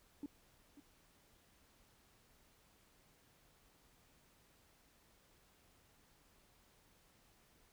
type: tone with echo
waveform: sine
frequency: 287.7 Hz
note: D4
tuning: 36 cents flat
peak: -40 dBFS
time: 0.23-0.26 s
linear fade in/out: 2 ms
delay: 540 ms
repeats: 1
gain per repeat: -15 dB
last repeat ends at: 0.8 s
effects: tanh soft clip ceiling -38 dBFS + pink hiss -70 dBFS RMS until 7.72 s